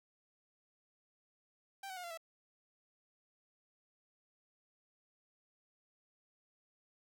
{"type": "tone with pitch steps", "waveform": "sawtooth", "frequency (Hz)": [784, 750.3, 718.1, 687.3, 657.7], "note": ["G5", "F#5", "F5", "F5", "E5"], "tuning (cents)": [0, 24, 48, -28, -4], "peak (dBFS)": -40, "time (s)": [1.83, 2.175], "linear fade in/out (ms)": 5, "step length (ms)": 69, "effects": []}